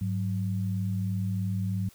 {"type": "tone pair together", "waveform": "sine", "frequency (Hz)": [102.7, 185.76], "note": ["G#2", "F#3"], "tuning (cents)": [-19, 7], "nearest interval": "minor seventh", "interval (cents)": 1026, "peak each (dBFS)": [-28, -31], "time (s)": [0.01, 1.89], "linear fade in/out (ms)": 5, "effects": ["white hiss -57 dBFS RMS until 1.94 s"]}